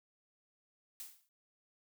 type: noise with exponential decay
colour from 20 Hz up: blue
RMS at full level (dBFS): -43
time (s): 1-1.29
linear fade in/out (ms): 1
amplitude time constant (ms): 63
effects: none